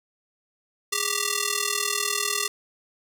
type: ring-modulated tone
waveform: 5% pulse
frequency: 784 Hz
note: G5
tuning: in tune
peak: -9 dBFS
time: 0.92-2.48 s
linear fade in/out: 5 ms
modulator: 372 Hz
effects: none